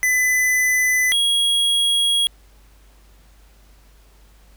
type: tone pair in turn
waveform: square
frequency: 2007 / 3300 Hz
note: B6 / G#7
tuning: +27 / -12 cents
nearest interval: major sixth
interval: 861 cents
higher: second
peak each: -16 dBFS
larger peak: neither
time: 0.03-1.12 / 1.12-2.27 s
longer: second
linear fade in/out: 0 ms
effects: added 50 Hz sine -48 dBFS peak until 4.56 s + pink hiss -56 dBFS RMS until 4.56 s